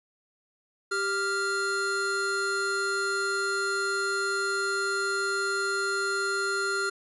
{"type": "tone pair together", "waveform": "square", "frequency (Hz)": [392, 1396.9], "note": ["G4", "F6"], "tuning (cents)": [0, 0], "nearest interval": "octave + minor seventh", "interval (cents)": 2200, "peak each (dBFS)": [-32, -28], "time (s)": [0.91, 6.9], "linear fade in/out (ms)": 10, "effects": ["resampled to 24000 Hz", "11-bit"]}